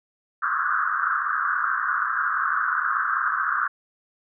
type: band-pass noise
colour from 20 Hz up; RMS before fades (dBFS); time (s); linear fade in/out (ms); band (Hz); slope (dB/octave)
white; -24; 0.42-3.68; 10; 1100 to 1600; 96
effects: none